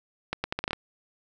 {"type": "accelerating click train", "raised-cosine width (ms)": 0.3, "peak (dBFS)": -12, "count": 8, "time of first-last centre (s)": [0.33, 0.732], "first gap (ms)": 110, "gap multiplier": 0.77, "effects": []}